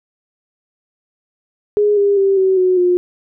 sine tone with pitch steps, 415.3 / 403 / 391.1 / 379.5 / 368.3 / 357.4 Hz, G#4 / G4 / G4 / F#4 / F#4 / F4, 0 / +48 / -4 / +44 / -8 / +40 cents, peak -10 dBFS, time 1.77-2.97 s, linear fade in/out 0 ms, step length 200 ms, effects none

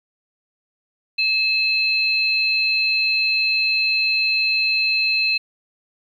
sine tone pair together, 2600 / 4127 Hz, E7 / C8, -24 / -25 cents, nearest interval minor sixth, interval 799 cents, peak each -18 / -21 dBFS, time 1.18-5.38 s, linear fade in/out 10 ms, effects 9-bit

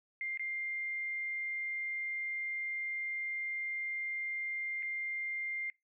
sine tone with dropouts, 2100 Hz, C7, 6 cents sharp, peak -35 dBFS, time 0.21-5.7 s, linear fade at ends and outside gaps 1 ms, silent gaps 0.374-0.395 / 4.825-4.829 s, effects noise-tail reverb RT60 0.2 s tail -23 dB re dry

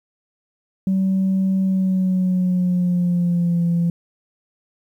sine tone with pitch glide, 190.6 to 170.79 Hz, G3 to F3, -48 to -38 cents, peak -14 dBFS, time 0.87-3.9 s, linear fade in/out 2 ms, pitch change -190 cents, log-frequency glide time 1.62-3.64 s, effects tanh soft clip ceiling -13 dBFS + 9-bit

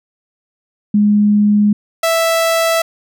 sine / sawtooth tone pair in turn, 207.7 / 659.4 Hz, G#3 / E5, 0 / 0 cents, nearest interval octave + minor sixth, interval 2000 cents, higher second, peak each -8 dBFS, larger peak neither, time 0.94-1.73 / 2.03-2.82 s, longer neither, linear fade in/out 5 ms, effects none

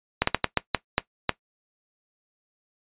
slowing click train, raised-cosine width 0.3 ms, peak -3 dBFS, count 8, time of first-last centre 0.22-1.293 s, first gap 54 ms, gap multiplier 1.34, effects noise-tail reverb RT60 0.1 s tail -17 dB re dry + resampled to 8000 Hz

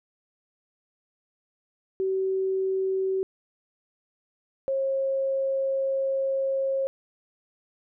sine tone pair in turn, 381.3 / 539.2 Hz, G4 / C#5, -48 / -48 cents, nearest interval tritone, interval 600 cents, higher second, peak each -23 dBFS, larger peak neither, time 2-3.23 / 4.68-6.87 s, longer second, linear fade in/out 0 ms, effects none

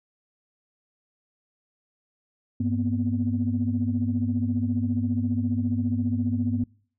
sine tone cluster, 100.3 / 237.8 / 252.5 Hz, G2 / A#3 / B3, +40 / +35 / +39 cents, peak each -26 / -26 / -28 dBFS, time 2.6-6.64 s, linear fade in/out 5 ms, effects noise-tail reverb RT60 0.5 s tail -24 dB re dry + tanh soft clip ceiling -13 dBFS

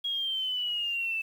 sine exponential sweep, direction down, 3307 to 2632 Hz, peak -28 dBFS, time 0.04-1.22 s, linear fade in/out 10 ms, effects 9-bit

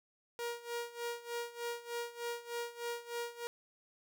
sawtooth tone with tremolo, 473.6 Hz, A#4, 27 cents sharp, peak -32 dBFS, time 0.39-3.47 s, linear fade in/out 0 ms, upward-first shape sine, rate 3.3 Hz, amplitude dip 85%, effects 12-bit

